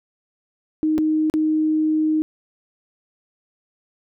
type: tone with dropouts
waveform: sine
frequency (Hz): 311.1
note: D#4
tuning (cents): 0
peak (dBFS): -16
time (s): 0.83-2.22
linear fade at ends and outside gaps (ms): 0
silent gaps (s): 0.98-0.986 / 1.299-1.339
effects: none